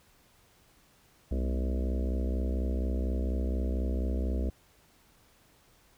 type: harmonic tone with a mistuned harmonic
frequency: 64.2 Hz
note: C2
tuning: 32 cents flat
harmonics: 1 / 3 / 4 / 5 / 6 / 7 / 8 / 9 / 10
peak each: -28 / -38 / -40 / -42 / -44 / -45 / -46 / -47 / -48 dBFS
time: 1.31-4.5 s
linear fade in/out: 5 ms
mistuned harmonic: 3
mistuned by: +88 cents
effects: pink hiss -63 dBFS RMS until 5.97 s